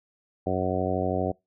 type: harmonic tone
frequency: 92.5 Hz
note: F#2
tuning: in tune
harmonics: 1 / 2 / 3 / 4 / 5 / 6 / 7 / 8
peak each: -32 / -32 / -32 / -32 / -32 / -32 / -32 / -32 dBFS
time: 0.46-1.32 s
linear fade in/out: 10 ms
effects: noise-tail reverb RT60 0.2 s tail -24 dB re dry